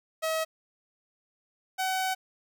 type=tone pair in turn; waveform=sawtooth; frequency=640 / 754.3 Hz; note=D#5 / F#5; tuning=+49 / +33 cents; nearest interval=minor third; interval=284 cents; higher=second; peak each=-23 dBFS; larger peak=neither; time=0.22-0.45 / 1.78-2.15 s; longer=second; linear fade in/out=20 ms; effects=none